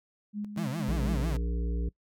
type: tone with tremolo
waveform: sine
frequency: 207.7 Hz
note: G#3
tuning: in tune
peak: -31 dBFS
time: 0.33-1.25 s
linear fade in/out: 50 ms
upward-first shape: square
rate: 4.3 Hz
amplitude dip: 55%
type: tone with vibrato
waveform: 35% pulse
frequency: 146.83 Hz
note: D3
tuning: in tune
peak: -30 dBFS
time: 0.57-1.37 s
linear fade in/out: 5 ms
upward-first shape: sine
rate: 6 Hz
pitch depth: 260 cents each way
type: harmonic tone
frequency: 58.2 Hz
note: A#1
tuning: 2 cents flat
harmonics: 1 / 3 / 5 / 7 / 8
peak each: -28 / -38 / -42 / -45 / -46 dBFS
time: 0.88-1.89 s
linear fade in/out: 5 ms
effects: noise-tail reverb RT60 0.1 s tail -22 dB re dry